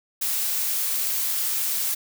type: noise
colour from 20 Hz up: blue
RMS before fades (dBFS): -25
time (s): 0.21-1.95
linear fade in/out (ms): 10
effects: none